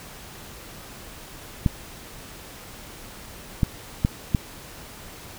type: clicks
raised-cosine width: 5 ms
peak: -6 dBFS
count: 4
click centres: 1.662 / 3.632 / 4.049 / 4.348 s
effects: pink hiss -42 dBFS RMS until 5.38 s